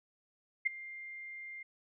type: tone with ADSR envelope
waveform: sine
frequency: 2100 Hz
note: C7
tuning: 6 cents sharp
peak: -24 dBFS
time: 0.65-1.63 s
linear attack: 17 ms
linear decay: 11 ms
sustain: -19 dB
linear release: 7 ms
effects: none